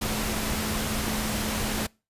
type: tone in noise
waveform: sine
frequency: 215.4 Hz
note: A3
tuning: 37 cents flat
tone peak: -32 dBFS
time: 0.01-1.87 s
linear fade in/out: 10 ms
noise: pink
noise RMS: -29 dBFS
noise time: 0.01-1.87 s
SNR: -6 dB
effects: noise-tail reverb RT60 0.3 s tail -25 dB re dry + resampled to 32000 Hz